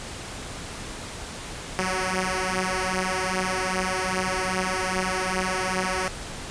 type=beating tone pair; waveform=5% pulse; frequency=185 / 187.5 Hz; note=F#3 / F#3; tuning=0 / +23 cents; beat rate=2.5 Hz; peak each=-16 dBFS; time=1.79-6.08 s; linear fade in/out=0 ms; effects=pink hiss -36 dBFS RMS until 6.5 s + resampled to 22050 Hz